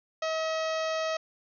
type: harmonic tone with a mistuned harmonic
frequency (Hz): 639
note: D#5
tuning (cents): +46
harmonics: 1 / 2 / 3 / 4 / 5 / 6 / 7 / 8 / 9 / 10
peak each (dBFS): -29 / -35 / -39 / -41 / -43 / -45 / -46 / -47 / -48 / -49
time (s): 0.22-1.17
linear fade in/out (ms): 5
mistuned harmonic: 9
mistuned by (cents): -36
effects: none